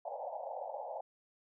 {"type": "band-pass noise", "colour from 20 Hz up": "pink", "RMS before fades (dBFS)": -42, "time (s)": [0.05, 1.01], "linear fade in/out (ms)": 5, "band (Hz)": [520, 890], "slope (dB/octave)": 96, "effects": []}